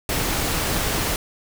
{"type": "noise", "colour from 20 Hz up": "pink", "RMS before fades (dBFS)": -23, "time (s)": [0.09, 1.16], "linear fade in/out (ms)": 2, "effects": []}